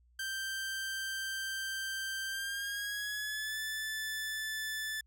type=tone with pitch glide; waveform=sawtooth; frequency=1568 to 1749.9 Hz; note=G6 to A6; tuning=0 to -10 cents; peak=-32 dBFS; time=0.19-5.01 s; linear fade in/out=5 ms; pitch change=+190 cents; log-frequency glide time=2.26-3.6 s; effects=added 60 Hz sine -63 dBFS peak until 5.06 s